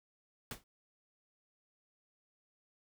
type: noise with exponential decay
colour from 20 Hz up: pink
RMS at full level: -38 dBFS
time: 0.51-0.64 s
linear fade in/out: 2 ms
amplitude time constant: 27 ms
effects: none